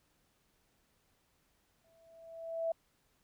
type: tone with exponential growth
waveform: sine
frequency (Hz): 659.3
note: E5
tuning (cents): 0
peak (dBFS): -29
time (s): 1.84-2.72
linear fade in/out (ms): 5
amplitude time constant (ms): 190
effects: pink hiss -74 dBFS RMS until 3.23 s